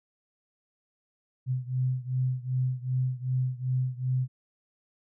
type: beating tone pair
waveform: sine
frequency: 127.2 / 129.8 Hz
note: C3 / C3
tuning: -48 / -13 cents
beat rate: 2.6 Hz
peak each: -28 / -30 dBFS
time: 1.46-4.28 s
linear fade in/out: 50 ms
effects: none